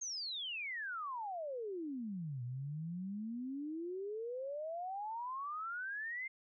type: exponential two-way sweep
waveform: sine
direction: down then up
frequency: 6560 to 119.2 to 2125 Hz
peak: -39 dBFS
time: 0.01-6.28 s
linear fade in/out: 10 ms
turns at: 2.43 s
effects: none